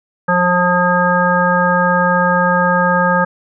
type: harmonic tone with a mistuned harmonic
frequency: 178.1 Hz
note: F3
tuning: 34 cents sharp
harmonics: 1 / 3 / 5 / 7 / 9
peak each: -17 / -17 / -17 / -17 / -17 dBFS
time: 0.28-3.25 s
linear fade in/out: 10 ms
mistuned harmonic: 9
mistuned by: +17 cents
effects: none